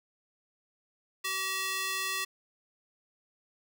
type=tone with high-pass filter; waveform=square; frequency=381.7 Hz; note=G4; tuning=46 cents flat; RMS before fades=-33 dBFS; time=1.24-2.25 s; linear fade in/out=10 ms; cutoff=1800 Hz; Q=0.89; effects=none